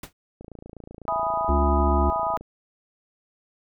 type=noise with exponential decay; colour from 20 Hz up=pink; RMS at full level=-32 dBFS; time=0.03-0.13 s; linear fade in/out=5 ms; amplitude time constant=20 ms
type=click train; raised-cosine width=2 ms; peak=-27 dBFS; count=57; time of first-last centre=0.41-2.41 s; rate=28 Hz
type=chord; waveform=sine; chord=E major seventh; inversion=none; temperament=equal; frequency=659.3 / 830.6 / 987.8 / 1244.5 Hz; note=E5 / G#5 / B5 / D#6; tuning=0 / 0 / 0 / 0 cents; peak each=-28 dBFS; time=1.08-2.37 s; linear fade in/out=0 ms
type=harmonic tone; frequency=70.5 Hz; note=C#2; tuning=30 cents sharp; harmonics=1 / 3 / 4 / 5; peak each=-20 / -29 / -30 / -27 dBFS; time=1.49-2.1 s; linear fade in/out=0 ms
effects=none